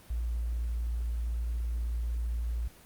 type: tone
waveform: sine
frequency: 58 Hz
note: A#1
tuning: 8 cents flat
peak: -29 dBFS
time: 0.1-2.68 s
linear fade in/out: 5 ms
effects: pink hiss -55 dBFS RMS until 2.85 s + Opus 24 kbps